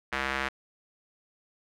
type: tone with band-pass filter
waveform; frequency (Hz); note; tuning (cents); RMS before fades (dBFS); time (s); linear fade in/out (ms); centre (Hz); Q
square; 67; C2; +42; -31; 0.12-0.49; 10; 1800; 1.6
effects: none